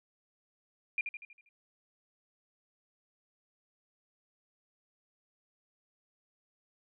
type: tone with echo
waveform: sine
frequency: 2407 Hz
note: D7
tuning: 42 cents sharp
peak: -28 dBFS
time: 0.98-1.01 s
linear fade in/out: 2 ms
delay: 80 ms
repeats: 6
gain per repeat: -6 dB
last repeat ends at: 1.49 s
effects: none